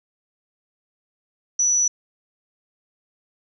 sine tone, 5920 Hz, F#8, in tune, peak -16 dBFS, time 1.59-1.88 s, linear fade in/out 5 ms, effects none

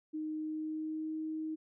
sine tone with pitch glide, 310 to 314.3 Hz, D#4 to D#4, -6 to +18 cents, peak -35 dBFS, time 0.13-1.56 s, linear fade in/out 20 ms, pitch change +24 cents, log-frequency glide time 0.36-1.16 s, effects none

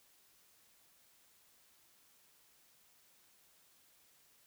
silence, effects white hiss -68 dBFS RMS until 4.46 s

